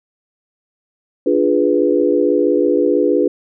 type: chord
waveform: sine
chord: D diminished seventh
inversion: none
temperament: equal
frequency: 293.7 / 349.2 / 415.3 / 493.9 Hz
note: D4 / F4 / Ab4 / Cb5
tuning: 0 / 0 / 0 / 0 cents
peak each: -17 dBFS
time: 1.26-3.28 s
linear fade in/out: 5 ms
effects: none